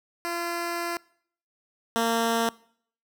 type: tone pair in turn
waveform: 10% pulse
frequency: 342.7 / 229.5 Hz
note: F4 / A#3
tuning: -33 / -27 cents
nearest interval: perfect fifth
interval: 694 cents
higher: first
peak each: -20 / -14 dBFS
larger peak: second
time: 0.25-0.97 / 1.96-2.49 s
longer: first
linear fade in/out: 0 ms
effects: noise-tail reverb RT60 0.6 s tail -23 dB re dry